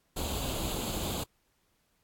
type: noise with comb filter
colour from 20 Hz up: pink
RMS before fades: -34 dBFS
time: 0.16-1.24 s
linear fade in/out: 10 ms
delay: 0.27 ms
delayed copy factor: +0.7
effects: pink hiss -73 dBFS RMS until 2.03 s + AAC 64 kbps